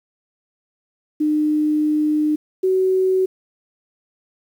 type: tone pair in turn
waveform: sine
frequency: 303.3 / 375.7 Hz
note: D#4 / F#4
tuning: -44 / +26 cents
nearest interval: major third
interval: 370 cents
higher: second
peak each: -15 / -14 dBFS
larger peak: second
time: 1.2-2.36 / 2.63-3.26 s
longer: first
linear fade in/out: 10 ms
effects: 8-bit